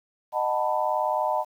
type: chord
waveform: sine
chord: B dominant seventh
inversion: first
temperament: just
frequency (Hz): 617.4 / 740.8 / 889 / 987.8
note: D#5 / F#5 / A5 / B5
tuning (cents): -14 / +2 / +18 / 0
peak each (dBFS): -27 / -29 / -27 / -29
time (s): 0.32-1.45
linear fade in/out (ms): 50
effects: 9-bit